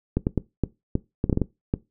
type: clicks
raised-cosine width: 3 ms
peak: -8 dBFS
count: 11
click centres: 0.17 / 0.269 / 0.377 / 0.637 / 0.954 / 1.241 / 1.297 / 1.328 / 1.374 / 1.417 / 1.739 s
effects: noise-tail reverb RT60 0.2 s tail -19 dB re dry